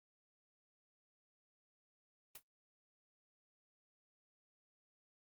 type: noise with exponential decay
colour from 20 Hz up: white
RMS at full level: -45 dBFS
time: 2.35-2.43 s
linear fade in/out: 5 ms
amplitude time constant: 16 ms
effects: Opus 32 kbps